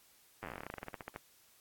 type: slowing click train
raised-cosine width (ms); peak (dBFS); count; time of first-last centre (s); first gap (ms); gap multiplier
0.5; -27; 23; 0.43-1.161; 9; 1.11
effects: white hiss -65 dBFS RMS until 1.6 s + AAC 64 kbps